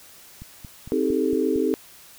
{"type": "click train", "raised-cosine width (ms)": 5, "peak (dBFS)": -26, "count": 6, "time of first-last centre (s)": [0.42, 1.559], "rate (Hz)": 4.39}
{"type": "chord", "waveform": "sine", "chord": "A half-diminished seventh", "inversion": "first", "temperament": "just", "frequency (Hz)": [264, 316.8, 396, 440], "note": ["C4", "Eb4", "G4", "A4"], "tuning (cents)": [16, 31, 18, 0], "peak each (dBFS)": -25, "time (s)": [0.92, 1.74], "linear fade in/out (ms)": 0}
{"effects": ["white hiss -48 dBFS RMS until 2.18 s"]}